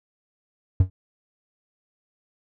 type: tone with exponential decay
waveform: triangle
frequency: 93 Hz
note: F#2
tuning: 9 cents sharp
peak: -8 dBFS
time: 0.8-0.9 s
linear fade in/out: 5 ms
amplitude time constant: 21 ms
effects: none